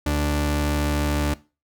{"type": "tone pair together", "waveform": "sawtooth", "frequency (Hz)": [73.42, 146.83], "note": ["D2", "D3"], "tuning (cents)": [0, 0], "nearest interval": "octave", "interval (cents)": 1200, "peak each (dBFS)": [-18, -18], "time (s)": [0.06, 1.34], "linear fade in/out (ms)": 5, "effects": ["noise-tail reverb RT60 0.3 s tail -19 dB re dry"]}